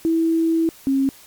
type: tone pair in turn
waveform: sine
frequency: 327.4 / 270.7 Hz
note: E4 / C#4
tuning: -12 / -41 cents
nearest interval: minor third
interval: 329 cents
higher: first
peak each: -15 dBFS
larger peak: neither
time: 0.05-0.69 / 0.87-1.09 s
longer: first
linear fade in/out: 0 ms
effects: white hiss -46 dBFS RMS until 1.26 s + MP3 96 kbps